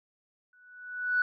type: tone with exponential growth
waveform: sine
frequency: 1480 Hz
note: F#6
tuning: in tune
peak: -20 dBFS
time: 0.53-1.22 s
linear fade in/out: 2 ms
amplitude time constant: 150 ms
effects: tanh soft clip ceiling -16 dBFS